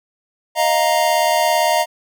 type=chord; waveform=square; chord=Eb suspended second; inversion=none; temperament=just; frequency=622.3 / 700 / 933.4 Hz; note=Eb5 / F5 / Bb5; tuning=0 / +4 / +2 cents; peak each=-19 dBFS; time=0.55-1.86 s; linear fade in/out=50 ms; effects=none

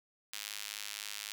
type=tone with high-pass filter; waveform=sawtooth; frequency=103.83 Hz; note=G#2; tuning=in tune; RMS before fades=-43 dBFS; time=0.33-1.32 s; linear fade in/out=0 ms; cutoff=3000 Hz; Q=0.89; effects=none

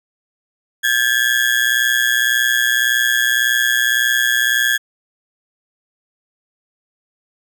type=ring-modulated tone; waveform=35% pulse; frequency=1661.2 Hz; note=G#6; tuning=in tune; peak=-9 dBFS; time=0.83-4.78 s; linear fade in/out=20 ms; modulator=60.9 Hz; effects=none

